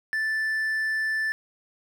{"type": "tone", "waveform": "triangle", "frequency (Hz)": 1760, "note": "A6", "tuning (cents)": 0, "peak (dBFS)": -22, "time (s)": [0.13, 1.32], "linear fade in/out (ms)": 0, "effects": []}